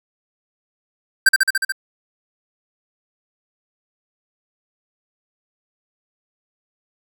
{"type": "tone with echo", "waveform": "square", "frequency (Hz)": 1568, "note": "G6", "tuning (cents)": 0, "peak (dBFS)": -8, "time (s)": [1.26, 1.29], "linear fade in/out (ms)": 5, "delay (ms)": 72, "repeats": 6, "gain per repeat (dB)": -2, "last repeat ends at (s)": 1.722, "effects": []}